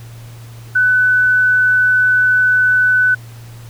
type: tone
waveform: sine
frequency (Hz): 1499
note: F#6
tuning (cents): +22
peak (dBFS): -9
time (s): 0.75-3.15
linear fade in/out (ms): 10
effects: added 116 Hz sine -32 dBFS peak until 3.69 s + pink hiss -43 dBFS RMS until 3.69 s